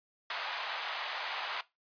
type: band-pass noise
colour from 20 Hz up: pink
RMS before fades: -38 dBFS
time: 0.3-1.61 s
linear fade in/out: 2 ms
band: 750 to 4200 Hz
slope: 24 dB/octave
effects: noise-tail reverb RT60 0.2 s tail -18 dB re dry + resampled to 11025 Hz